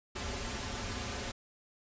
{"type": "noise with comb filter", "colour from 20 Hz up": "pink", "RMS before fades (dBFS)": -38, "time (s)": [0.15, 1.32], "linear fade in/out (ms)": 10, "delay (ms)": 6.3, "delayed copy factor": -1, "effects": ["resampled to 16000 Hz"]}